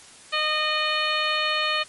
harmonic tone with a mistuned harmonic, 614 Hz, D#5, 23 cents flat, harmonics 1 / 2 / 3 / 4 / 5 / 6 / 7, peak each -31 / -27 / -29 / -28 / -28 / -32 / -31 dBFS, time 0.32-1.84 s, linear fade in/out 20 ms, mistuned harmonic 5, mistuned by -33 cents, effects white hiss -47 dBFS RMS until 1.88 s + MP3 48 kbps

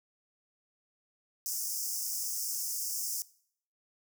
pink high-pass noise, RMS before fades -35 dBFS, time 1.46-3.22 s, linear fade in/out 0 ms, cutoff 5100 Hz, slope 96 dB/octave, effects noise-tail reverb RT60 0.6 s tail -20 dB re dry

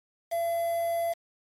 triangle tone with quantisation, 677 Hz, E5, 46 cents sharp, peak -24 dBFS, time 0.31-1.14 s, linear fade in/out 20 ms, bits 7, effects AAC 64 kbps

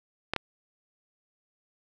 clicks, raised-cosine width 0.3 ms, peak -11 dBFS, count 2, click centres 0.336 / 0.363 s, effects none

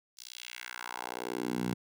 10% pulse tone with high-pass filter sweep, 61 Hz, B1, 21 cents flat, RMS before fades -38 dBFS, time 0.17-1.74 s, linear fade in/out 10 ms, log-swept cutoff 5400 to 150 Hz, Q 1.8, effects none

